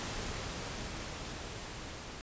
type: noise with level ramp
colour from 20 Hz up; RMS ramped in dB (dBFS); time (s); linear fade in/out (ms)
pink; -38 to -45; 0-2.21; 0
effects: resampled to 16000 Hz